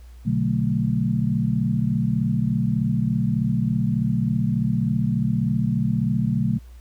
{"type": "chord", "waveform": "sine", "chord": "B minor seventh", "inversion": "none", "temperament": "equal", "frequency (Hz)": [123.47, 146.83, 185, 220], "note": ["B2", "D3", "F#3", "A3"], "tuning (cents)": [0, 0, 0, 0], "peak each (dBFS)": [-24, -25, -25, -24], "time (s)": [0.25, 6.59], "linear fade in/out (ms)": 20, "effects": ["added 60 Hz sine -40 dBFS peak until 6.8 s", "pink hiss -58 dBFS RMS until 6.8 s"]}